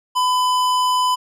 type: tone with hard clipping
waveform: sine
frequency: 1004 Hz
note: B5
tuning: 28 cents sharp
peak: -17 dBFS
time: 0.15-1.16 s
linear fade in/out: 20 ms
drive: 16 dB
effects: none